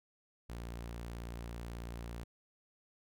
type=tone; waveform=sawtooth; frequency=58.27 Hz; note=A#1; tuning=in tune; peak=-38 dBFS; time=0.49-2.24 s; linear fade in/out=10 ms; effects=none